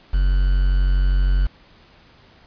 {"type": "tone with quantisation", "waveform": "triangle", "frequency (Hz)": 46.25, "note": "F#1", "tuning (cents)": 0, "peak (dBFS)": -12, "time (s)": [0.13, 1.47], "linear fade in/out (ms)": 10, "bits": 6, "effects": ["pink hiss -51 dBFS RMS until 2.46 s", "resampled to 11025 Hz"]}